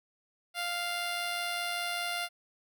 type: tone with amplitude modulation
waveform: 10% pulse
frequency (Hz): 698.5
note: F5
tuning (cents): 0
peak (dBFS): -22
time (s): 0.54-2.29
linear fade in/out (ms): 50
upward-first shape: sine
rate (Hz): 105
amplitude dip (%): 30
effects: none